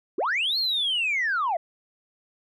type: linear two-way sweep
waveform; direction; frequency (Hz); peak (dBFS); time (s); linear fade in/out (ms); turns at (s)
sine; up then down; 289.1 to 4361 to 628; -21; 0.18-1.57; 5; 0.58
effects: tanh soft clip ceiling -19 dBFS